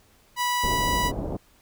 sawtooth tone, 981 Hz, B5, 12 cents flat, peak -19 dBFS, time 0.36-1.12 s, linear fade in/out 50 ms
pink low-pass noise, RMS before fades -29 dBFS, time 0.63-1.37 s, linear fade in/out 5 ms, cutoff 740 Hz, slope 24 dB/octave
effects pink hiss -59 dBFS RMS until 1.61 s

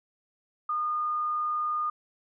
sine tone, 1221 Hz, D#6, 33 cents flat, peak -26 dBFS, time 0.69-1.9 s, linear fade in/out 5 ms, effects none

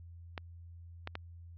clicks, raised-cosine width 0.3 ms, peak -22 dBFS, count 3, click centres 0.378 / 1.074 / 1.154 s, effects added 85 Hz sine -48 dBFS peak until 1.57 s + low-pass 4000 Hz 12 dB/octave

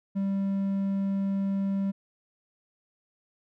triangle tone, 196 Hz, G3, in tune, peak -23 dBFS, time 0.15-1.92 s, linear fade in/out 20 ms, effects none

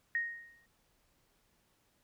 sine tone with exponential decay, 1864.7 Hz, A#6, in tune, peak -28 dBFS, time 0.15-0.66 s, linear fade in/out 1 ms, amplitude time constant 110 ms, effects pink hiss -73 dBFS RMS until 2.03 s

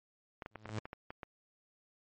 clicks, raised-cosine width 0.5 ms, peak -28 dBFS, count 10, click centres 0.422 / 0.461 / 0.557 / 0.657 / 0.692 / 0.785 / 0.855 / 0.931 / 1.105 / 1.232 s
sawtooth tone with exponential growth, 107.9 Hz, A2, 33 cents flat, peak -30 dBFS, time 0.51-0.79 s, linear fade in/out 0 ms, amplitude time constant 60 ms
effects MP3 32 kbps

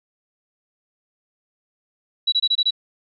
sine tone bursts, 3915 Hz, B7, 16 cents flat, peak -15 dBFS, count 6, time 2.27-2.708 s, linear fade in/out 10 ms, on 53 ms, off 24 ms, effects none

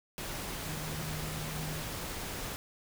sine tone in noise, 154.6 Hz, D#3, 11 cents flat, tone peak -39 dBFS, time 0.66-1.82 s, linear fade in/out 0 ms, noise pink, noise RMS -39 dBFS, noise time 0.18-2.56 s, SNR -3 dB, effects none

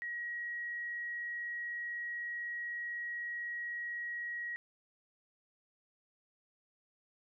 sine tone, 1902 Hz, A#6, 34 cents sharp, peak -37 dBFS, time 0.02-4.56 s, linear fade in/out 0 ms, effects none

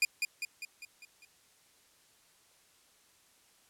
sawtooth tone with echo, 2427 Hz, D#7, 44 cents flat, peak -20 dBFS, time 0.02-0.05 s, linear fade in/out 2 ms, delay 200 ms, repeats 6, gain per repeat -5 dB, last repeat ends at 1.25 s, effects white hiss -65 dBFS RMS until 3.69 s + low-pass 11000 Hz 12 dB/octave

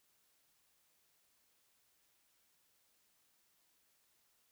silence, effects white hiss -75 dBFS RMS until 4.51 s

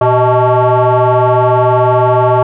sine tone with frequency modulation, 118.6 Hz, A#2, 30 cents sharp, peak -5 dBFS, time 0.01-2.43 s, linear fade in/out 5 ms, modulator 251 Hz, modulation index 3.8, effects tanh soft clip ceiling -3 dBFS

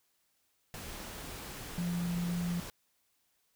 sine tone in noise, 174 Hz, F3, 6 cents flat, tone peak -31 dBFS, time 1.78-2.6 s, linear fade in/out 0 ms, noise pink, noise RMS -44 dBFS, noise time 0.74-2.7 s, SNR +10 dB, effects white hiss -75 dBFS RMS until 3.55 s

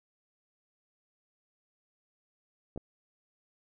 clicks, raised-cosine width 2 ms, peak -28 / -25 dBFS, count 2, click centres 2.761 / 2.776 s, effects none

